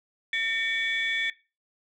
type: tone cluster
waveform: sine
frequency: 1816 / 2262 / 3446 Hz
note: A#6 / C#7 / A7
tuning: -46 / +34 / -37 cents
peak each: -28 / -28 / -30 dBFS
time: 0.33-1.3 s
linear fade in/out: 2 ms
effects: noise-tail reverb RT60 0.3 s tail -18 dB re dry + tanh soft clip ceiling -18 dBFS